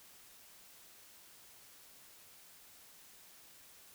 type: silence
effects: white hiss -59 dBFS RMS until 3.94 s